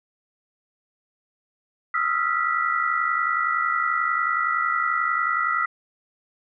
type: tone cluster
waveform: sine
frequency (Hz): 1257 / 1336 / 1387 / 1961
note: D#6 / E6 / F6 / B6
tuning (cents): +17 / +23 / -12 / -13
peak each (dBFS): -26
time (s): 1.94-5.66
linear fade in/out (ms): 5
effects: none